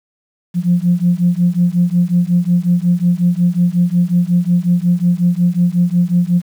sine beating tone pair, 173.1 / 178.6 Hz, F3 / F3, -15 / +39 cents, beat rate 5.5 Hz, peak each -13 dBFS, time 0.54-6.42 s, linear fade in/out 50 ms, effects tanh soft clip ceiling -3 dBFS + 7-bit

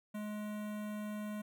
square tone with notch filter, 210.3 Hz, G#3, 22 cents sharp, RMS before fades -41 dBFS, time 0.14-1.42 s, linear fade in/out 10 ms, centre 4900 Hz, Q 0.84, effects none

